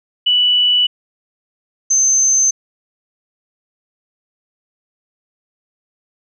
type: tone pair in turn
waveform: sine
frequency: 2960 / 6234 Hz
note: F#7 / G8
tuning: 0 / -11 cents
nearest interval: octave + minor second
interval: 1289 cents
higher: second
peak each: -10 dBFS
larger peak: neither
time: 0.26-0.87 / 1.9-2.51 s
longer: neither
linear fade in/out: 10 ms
effects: none